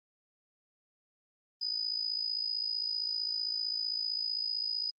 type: tone with amplitude modulation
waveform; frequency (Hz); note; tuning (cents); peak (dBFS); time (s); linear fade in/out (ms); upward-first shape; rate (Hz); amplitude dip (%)
sine; 4978; D#8; 0; -28; 1.61-4.91; 10; sine; 55.5; 75
effects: Opus 32 kbps